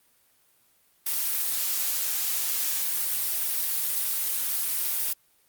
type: noise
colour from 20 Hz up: blue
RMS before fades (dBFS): -27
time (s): 1.06-5.13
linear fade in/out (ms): 5
effects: white hiss -64 dBFS RMS until 5.48 s + Opus 32 kbps